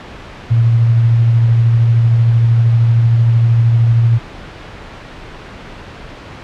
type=tone with tremolo; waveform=sine; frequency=115.9 Hz; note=A#2; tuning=10 cents flat; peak=-6 dBFS; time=0.5-4.19 s; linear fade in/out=20 ms; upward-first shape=triangle; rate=13 Hz; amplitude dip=30%; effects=pink hiss -32 dBFS RMS until 6.43 s + low-pass 3000 Hz 12 dB/octave